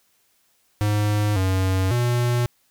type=tone with pitch steps; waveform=square; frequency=104.6 / 94.3 / 121.1 Hz; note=G#2 / F#2 / B2; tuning=+13 / +33 / -34 cents; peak=-19 dBFS; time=0.81-2.46 s; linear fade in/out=0 ms; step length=550 ms; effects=white hiss -64 dBFS RMS until 2.7 s